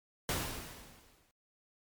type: noise with exponential decay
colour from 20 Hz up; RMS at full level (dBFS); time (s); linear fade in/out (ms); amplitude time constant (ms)
pink; -32; 0.29-1.31; 1; 220
effects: MP3 96 kbps